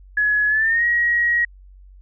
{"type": "tone with pitch glide", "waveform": "sine", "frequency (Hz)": [1691, 1898.1], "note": ["G#6", "A#6"], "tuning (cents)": [31, 31], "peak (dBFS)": -15, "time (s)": [0.17, 1.45], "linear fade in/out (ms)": 5, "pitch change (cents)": 200, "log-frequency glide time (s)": [0.48, 0.85], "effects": ["added 47 Hz sine -42 dBFS peak until 2.01 s"]}